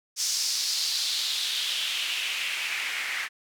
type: noise with band-pass filter sweep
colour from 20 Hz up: white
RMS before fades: -29 dBFS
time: 0.16-3.29 s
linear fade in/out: 50 ms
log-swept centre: 5700 to 1900 Hz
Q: 3
effects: none